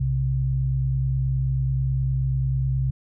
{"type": "tone pair together", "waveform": "sine", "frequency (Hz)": [62, 131.37], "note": ["B1", "C3"], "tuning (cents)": [7, 7], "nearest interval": "octave + minor second", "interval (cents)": 1300, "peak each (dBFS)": [-26, -21], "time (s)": [0, 2.91], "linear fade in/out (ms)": 10, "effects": []}